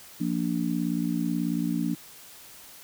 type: chord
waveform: sine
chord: Bb major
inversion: second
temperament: just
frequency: 174.81 / 233.1 / 291.4 Hz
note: F3 / Bb3 / D4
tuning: +2 / 0 / -13 cents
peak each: -29 dBFS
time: 0.2-1.95 s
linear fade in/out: 10 ms
effects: white hiss -48 dBFS RMS until 2.83 s